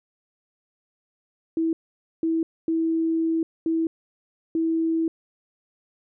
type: tone bursts at uneven times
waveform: sine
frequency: 326 Hz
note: E4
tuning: 19 cents flat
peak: -20 dBFS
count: 5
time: 1.57-1.73 / 2.23-2.43 / 2.68-3.43 / 3.66-3.87 / 4.55-5.08 s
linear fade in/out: 2 ms
effects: none